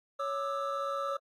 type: tone cluster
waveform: triangle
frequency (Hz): 557 / 1192 / 1314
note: C#5 / D6 / E6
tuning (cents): +8 / +25 / -6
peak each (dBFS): -33 / -35 / -34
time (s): 0.19-1.17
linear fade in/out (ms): 10
effects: AAC 48 kbps